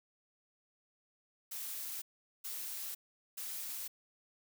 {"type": "noise bursts", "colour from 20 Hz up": "blue", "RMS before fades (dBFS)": -42, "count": 3, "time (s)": [1.51, 3.88], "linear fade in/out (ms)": 10, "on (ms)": 510, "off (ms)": 420, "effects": []}